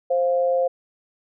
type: tone pair together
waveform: sine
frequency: 525.7 / 698.5 Hz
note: C5 / F5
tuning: +8 / 0 cents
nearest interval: perfect fourth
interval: 492 cents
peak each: -18 / -25 dBFS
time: 0.1-0.68 s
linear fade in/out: 10 ms
effects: none